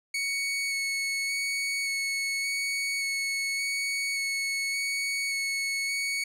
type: tone with vibrato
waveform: sawtooth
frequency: 2217 Hz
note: C#7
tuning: in tune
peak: -24 dBFS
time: 0.14-6.24 s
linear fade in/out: 5 ms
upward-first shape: square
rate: 0.87 Hz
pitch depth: 9 cents each way
effects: low-pass 11000 Hz 12 dB/octave